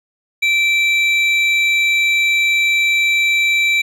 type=tone pair together; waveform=triangle; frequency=2336 / 3845 Hz; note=D7 / B7; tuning=-10 / -47 cents; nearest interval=major sixth; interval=863 cents; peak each=-11 / -20 dBFS; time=0.42-3.82 s; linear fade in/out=10 ms; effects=none